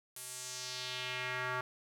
square tone with band-pass filter sweep, 126.6 Hz, B2, 43 cents sharp, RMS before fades -40 dBFS, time 0.16-1.61 s, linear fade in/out 2 ms, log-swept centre 11000 to 1300 Hz, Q 1.9, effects 10-bit

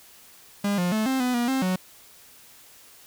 45% pulse tone with pitch steps, 202.4 / 177.4 / 217.2 / 263.8 / 249.8 / 239.7 / 264.9 / 184.7 Hz, G#3 / F3 / A3 / C4 / B3 / A#3 / C4 / F#3, -44 / +27 / -22 / +14 / +20 / +48 / +22 / -3 cents, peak -22 dBFS, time 0.64-1.76 s, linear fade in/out 5 ms, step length 140 ms, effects white hiss -51 dBFS RMS until 3.06 s

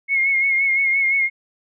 sine tone with vibrato, 2166 Hz, C#7, 41 cents flat, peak -15 dBFS, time 0.08-1.3 s, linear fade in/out 50 ms, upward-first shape sine, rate 5.8 Hz, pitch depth 40 cents each way, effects none

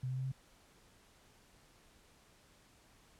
sine tone with pitch steps, 128 / 129.49 / 130.99 / 132.51 Hz, C3 / C3 / C3 / C3, -38 / -18 / +2 / +22 cents, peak -35 dBFS, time 0.03-0.318 s, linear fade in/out 5 ms, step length 72 ms, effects pink hiss -65 dBFS RMS until 3.19 s + low-pass 11000 Hz 12 dB/octave

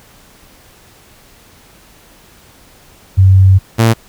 sine / sawtooth tone pair in turn, 95.2 / 113.74 Hz, F#2 / A#2, +50 / -42 cents, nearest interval minor third, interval 308 cents, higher second, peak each -3 dBFS, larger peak neither, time 3.17-3.59 / 3.78-3.94 s, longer first, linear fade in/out 20 ms, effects pink hiss -44 dBFS RMS until 4.08 s

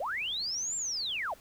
sine linear two-way sweep, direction up then down, 474.2 to 7459 to 533 Hz, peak -31 dBFS, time 0-1.34 s, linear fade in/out 5 ms, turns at 0.76 s, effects pink hiss -57 dBFS RMS until 1.4 s

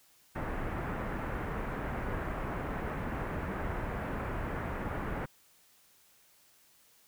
pink low-pass noise, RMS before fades -36 dBFS, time 0.35-5.26 s, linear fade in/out 10 ms, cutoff 1900 Hz, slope 24 dB/octave, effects white hiss -64 dBFS RMS until 7.07 s

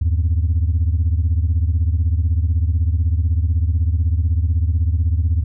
sine beating tone pair, 77.9 / 93.9 Hz, D#2 / F#2, +3 / +26 cents, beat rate 16 Hz, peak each -14 / -17 dBFS, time 0.01-5.44 s, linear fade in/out 10 ms, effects tanh soft clip ceiling -11 dBFS

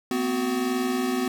square tone cluster, 232.2 / 253.6 / 371.2 Hz, A#3 / B3 / F#4, -7 / +46 / +6 cents, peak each -34 / -26 / -29 dBFS, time 0.11-1.28 s, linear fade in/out 2 ms, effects none

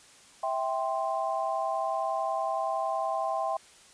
sine chord, C major, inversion first, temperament just, 654.1 / 784.9 / 1046.5 Hz, E5 / G5 / C6, -14 / +2 / 0 cents, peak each -31 / -31 / -33 dBFS, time 0.43-3.57 s, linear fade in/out 5 ms, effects white hiss -55 dBFS RMS until 3.93 s + resampled to 22050 Hz

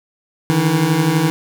25% pulse beating tone pair, 150 / 162 Hz, D3 / E3, +37 / -30 cents, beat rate 12 Hz, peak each -15 / -11 dBFS, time 0.5-1.3 s, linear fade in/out 0 ms, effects none

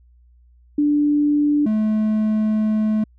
sine / triangle tone pair in turn, 293.7 / 215.6 Hz, D4 / A3, 0 / -35 cents, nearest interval perfect fourth, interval 535 cents, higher first, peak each -14 dBFS, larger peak neither, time 0.78-1.66 / 1.66-3.04 s, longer second, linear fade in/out 5 ms, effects added 60 Hz sine -49 dBFS peak until 3.18 s

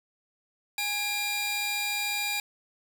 sawtooth tone cluster, 829 / 2393 / 3833 Hz, G#5 / D7 / A#7, -3 / +32 / +47 cents, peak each -32 / -26 / -32 dBFS, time 0.78-2.4 s, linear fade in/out 2 ms, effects none

